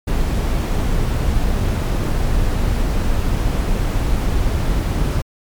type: noise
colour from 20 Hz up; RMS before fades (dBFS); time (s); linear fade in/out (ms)
brown; -17; 0.07-5.22; 10
effects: MP3 96 kbps